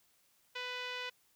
5% pulse tone with low-pass filter, 497.3 Hz, B4, 12 cents sharp, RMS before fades -41 dBFS, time 0.55-1.1 s, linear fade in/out 10 ms, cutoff 3000 Hz, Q 1.3, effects white hiss -71 dBFS RMS until 1.35 s

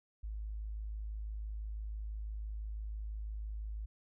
sine tone, 53 Hz, G#1, 36 cents sharp, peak -38 dBFS, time 0.23-3.86 s, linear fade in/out 10 ms, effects none

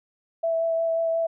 sine tone with vibrato, 659.3 Hz, E5, in tune, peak -21 dBFS, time 0.43-1.27 s, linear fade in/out 10 ms, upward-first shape sine, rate 5.6 Hz, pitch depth 11 cents each way, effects none

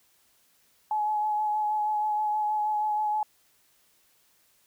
sine tone with vibrato, 848 Hz, G#5, 36 cents sharp, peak -24 dBFS, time 0.91-3.23 s, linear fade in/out 2 ms, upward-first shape sine, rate 6.3 Hz, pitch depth 19 cents each way, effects white hiss -65 dBFS RMS until 4.66 s

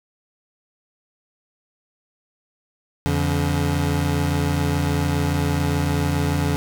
25% pulse tone pair together, 85 / 142.95 Hz, F2 / D3, -46 / -46 cents, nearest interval major sixth, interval 900 cents, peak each -18 dBFS, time 3.06-6.56 s, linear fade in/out 0 ms, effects none

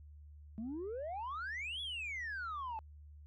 sine exponential two-way sweep, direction up then down, 210 to 3448 to 855 Hz, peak -37 dBFS, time 0.58-2.79 s, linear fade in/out 0 ms, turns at 1.81 s, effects tanh soft clip ceiling -37 dBFS + added 74 Hz sine -52 dBFS peak until 3.26 s

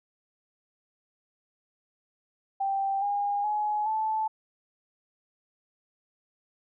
sine tone with pitch steps, 784 / 812.6 / 842.2 / 872.9 Hz, G5 / G#5 / G#5 / A5, 0 / -38 / +24 / -14 cents, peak -25 dBFS, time 2.6-4.28 s, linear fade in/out 10 ms, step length 420 ms, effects none

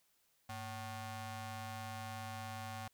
sawtooth ring-modulated tone, 330.6 Hz, E4, 5 cents sharp, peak -36 dBFS, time 0.49-2.88 s, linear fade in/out 5 ms, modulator 432 Hz, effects white hiss -75 dBFS RMS until 2.93 s

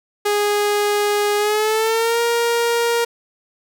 sawtooth tone with pitch glide, 413.2 to 469.2 Hz, G#4 to A#4, -9 to +11 cents, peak -12 dBFS, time 0.25-3.05 s, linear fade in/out 10 ms, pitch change +220 cents, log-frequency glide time 1.37-2.2 s, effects none

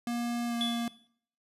square tone with pitch glide, 237.7 to 234.8 Hz, A#3 to A#3, +34 to +13 cents, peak -31 dBFS, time 0.07-0.88 s, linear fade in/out 2 ms, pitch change -21 cents, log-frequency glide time 0.47-0.55 s
triangle tone with exponential decay, 3437 Hz, A7, 41 cents flat, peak -26 dBFS, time 0.61-1.07 s, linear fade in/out 0 ms, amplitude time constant 100 ms
effects noise-tail reverb RT60 0.6 s tail -20 dB re dry + resampled to 32000 Hz

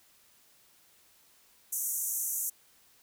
white band-pass noise, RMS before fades -33 dBFS, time 1.72-2.5 s, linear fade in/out 10 ms, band 6000 to 15000 Hz, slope 96 dB/octave, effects white hiss -63 dBFS RMS until 3.02 s

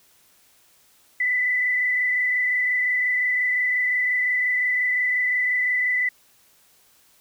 sine tone with frequency modulation, 1995 Hz, B6, 17 cents sharp, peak -19 dBFS, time 1.2-6.09 s, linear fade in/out 5 ms, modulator 25.7 Hz, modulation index 1.2, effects white hiss -58 dBFS RMS until 7.2 s

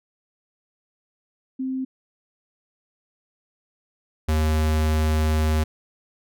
sine / square tone pair in turn, 261.6 / 77.77 Hz, C4 / D#2, 0 / 0 cents, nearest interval octave + major sixth, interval 2100 cents, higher first, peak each -24 / -19 dBFS, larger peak second, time 1.59-1.85 / 4.28-5.64 s, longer second, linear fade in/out 10 ms, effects none

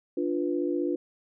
sine chord, B diminished, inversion first, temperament equal, 293.7 / 349.2 / 493.9 Hz, D4 / F4 / B4, 0 / 0 / 0 cents, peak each -29 / -28 / -34 dBFS, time 0.17-0.96 s, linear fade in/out 5 ms, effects none

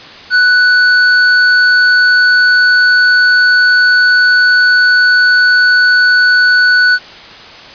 square tone, 1485 Hz, F#6, 6 cents sharp, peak -6 dBFS, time 0.3-6.99 s, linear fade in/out 50 ms, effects white hiss -32 dBFS RMS until 7.74 s + resampled to 11025 Hz

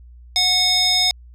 square tone with band-pass filter, 732 Hz, F#5, 19 cents flat, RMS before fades -17 dBFS, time 0.36-1.11 s, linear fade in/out 0 ms, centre 4600 Hz, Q 5.6, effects added 60 Hz sine -40 dBFS peak until 1.34 s

